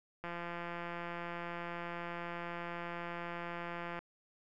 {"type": "click train", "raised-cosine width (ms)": 0.5, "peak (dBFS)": -27, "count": 646, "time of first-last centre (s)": [0.24, 3.99], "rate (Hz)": 172, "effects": []}